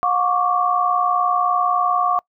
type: tone cluster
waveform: sine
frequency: 719 / 1104 / 1164 Hz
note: F#5 / C#6 / D6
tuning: -50 / -7 / -16 cents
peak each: -20 dBFS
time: 0.03-2.19 s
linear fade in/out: 0 ms
effects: noise-tail reverb RT60 0.1 s tail -25 dB re dry